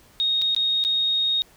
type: tone with dropouts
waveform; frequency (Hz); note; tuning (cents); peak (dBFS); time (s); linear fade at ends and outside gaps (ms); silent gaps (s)
sine; 3729; A#7; 0; -19; 0.2-1.42; 0; 0.416-0.42 / 0.548-0.564 / 0.839-0.849
effects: pink hiss -54 dBFS RMS until 1.56 s